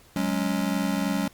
square chord, F# suspended second, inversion none, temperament just, 185 / 208.1 / 277.5 Hz, F#3 / G#3 / C#4, 0 / +4 / +2 cents, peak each -29 dBFS, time 0.16-1.28 s, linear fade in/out 2 ms, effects pink hiss -55 dBFS RMS until 1.33 s + Opus 48 kbps

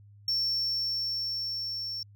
triangle tone with level ramp, 5440 Hz, F8, 46 cents flat, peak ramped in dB -24 to -32 dBFS, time 0.28-2.03 s, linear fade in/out 2 ms, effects added 102 Hz sine -51 dBFS peak until 2.15 s

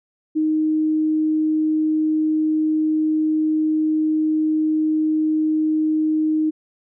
sine tone, 311.1 Hz, D#4, in tune, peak -16 dBFS, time 0.35-6.51 s, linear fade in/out 20 ms, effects none

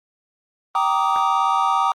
triangle chord, Eb major seventh, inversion first, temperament just, 777.8 / 933.4 / 1166.7 / 1244.5 Hz, G5 / Bb5 / D6 / Eb6, -14 / +2 / -12 / 0 cents, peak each -20 dBFS, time 0.75-1.92 s, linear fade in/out 2 ms, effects Opus 24 kbps

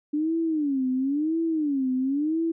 sine tone with vibrato, 290.9 Hz, D4, 16 cents flat, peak -22 dBFS, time 0.13-2.52 s, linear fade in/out 10 ms, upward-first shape sine, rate 0.97 Hz, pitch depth 220 cents each way, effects none

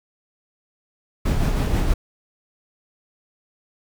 brown noise with tremolo, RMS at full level -18 dBFS, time 1.25-1.94 s, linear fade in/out 10 ms, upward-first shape sine, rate 6.2 Hz, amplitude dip 35%, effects none

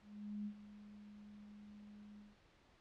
sine tone with ADSR envelope, 207.7 Hz, G#3, in tune, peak -40 dBFS, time 0.01-2.37 s, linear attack 450 ms, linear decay 73 ms, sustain -14 dB, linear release 180 ms, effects pink hiss -69 dBFS RMS until 2.8 s + low-pass 4000 Hz 12 dB/octave

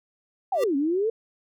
square tone with exponential growth, 392 Hz, G4, in tune, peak -23 dBFS, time 0.52-0.64 s, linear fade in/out 5 ms, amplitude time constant 26 ms
sine exponential two-way sweep, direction down then up, 820 to 267.9 to 464.3 Hz, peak -21 dBFS, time 0.52-1.1 s, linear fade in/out 5 ms, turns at 0.76 s
effects none

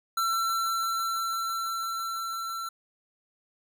square tone with level ramp, 1347 Hz, E6, 37 cents sharp, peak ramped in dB -25 to -33 dBFS, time 0.17-2.69 s, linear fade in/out 5 ms, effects none

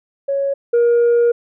sine tone pair in turn, 554.4 / 473.5 Hz, C#5 / A#4, 0 / +27 cents, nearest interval minor third, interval 273 cents, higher first, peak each -15 / -8 dBFS, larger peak second, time 0.28-0.54 / 0.73-1.32 s, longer second, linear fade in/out 10 ms, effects tanh soft clip ceiling -9 dBFS

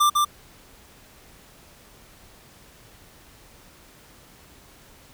square tone with echo, 1184 Hz, D6, 14 cents sharp, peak -16 dBFS, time 0-0.1 s, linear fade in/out 10 ms, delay 150 ms, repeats 1, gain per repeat -2 dB, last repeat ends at 0.25 s, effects pink hiss -51 dBFS RMS until 5.13 s

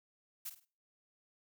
blue noise with echo, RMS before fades -42 dBFS, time 0.45-0.5 s, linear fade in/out 10 ms, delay 51 ms, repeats 3, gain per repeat -10 dB, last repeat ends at 0.653 s, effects noise-tail reverb RT60 0.4 s tail -23 dB re dry

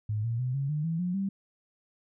sine tone with pitch steps, 106.5 / 116.14 / 126.65 / 138.11 / 150.61 / 164.25 / 179.11 / 195.32 Hz, G#2 / A#2 / B2 / C#3 / D3 / E3 / F3 / G3, +44 / -6 / +44 / -6 / +44 / -6 / +44 / -6 cents, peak -27 dBFS, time 0.09-1.29 s, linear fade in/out 5 ms, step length 150 ms, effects none

